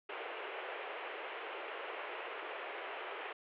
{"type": "band-pass noise", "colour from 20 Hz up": "pink", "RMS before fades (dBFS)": -44, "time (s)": [0.09, 3.33], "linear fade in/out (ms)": 5, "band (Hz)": [380, 3000], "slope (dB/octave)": 48, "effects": []}